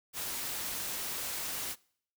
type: noise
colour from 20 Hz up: white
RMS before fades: -37 dBFS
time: 0.13-1.76 s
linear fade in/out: 50 ms
effects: noise-tail reverb RT60 0.6 s tail -24 dB re dry